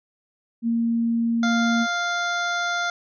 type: tone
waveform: sine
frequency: 231.5 Hz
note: A#3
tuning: 12 cents flat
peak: -19 dBFS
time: 0.62-1.87 s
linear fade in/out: 50 ms
type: harmonic tone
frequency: 698.5 Hz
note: F5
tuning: in tune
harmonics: 1 / 2 / 3 / 5 / 6 / 7 / 8 / 9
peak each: -28 / -24 / -35 / -33 / -39 / -43 / -43 / -39 dBFS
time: 1.43-2.9 s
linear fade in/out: 2 ms
effects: none